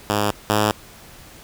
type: tone pair in turn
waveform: 5% pulse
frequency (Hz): 103.83 / 105.71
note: G#2 / G#2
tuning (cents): 0 / +31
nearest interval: unison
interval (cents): 31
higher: second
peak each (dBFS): -7 / -5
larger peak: second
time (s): 0.1-0.31 / 0.5-0.71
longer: neither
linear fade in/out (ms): 0
effects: pink hiss -44 dBFS RMS until 1.43 s